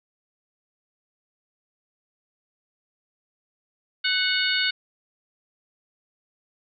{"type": "harmonic tone with a mistuned harmonic", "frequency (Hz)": 733, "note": "F#5", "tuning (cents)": -16, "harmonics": [2, 3, 4, 5, 6], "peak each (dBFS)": [-26, -28, -27, -28, -28], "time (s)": [4.04, 4.71], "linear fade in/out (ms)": 10, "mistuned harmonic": 2, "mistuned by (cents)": 40, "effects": []}